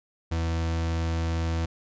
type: tone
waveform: 40% pulse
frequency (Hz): 82.41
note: E2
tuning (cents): 0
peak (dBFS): -24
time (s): 0.31-1.66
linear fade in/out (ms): 10
effects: resampled to 16000 Hz